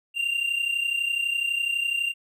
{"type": "tone pair together", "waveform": "triangle", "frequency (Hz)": [2754, 2786], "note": ["F7", "F7"], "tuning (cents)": [-25, -5], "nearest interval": "unison", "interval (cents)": 20, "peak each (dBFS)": [-28, -23], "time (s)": [0.14, 2.14], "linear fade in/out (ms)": 50, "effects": []}